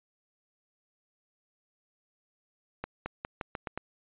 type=accelerating click train; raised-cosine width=0.5 ms; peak=-19 dBFS; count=7; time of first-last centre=2.84-3.776 s; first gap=220 ms; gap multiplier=0.86; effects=resampled to 8000 Hz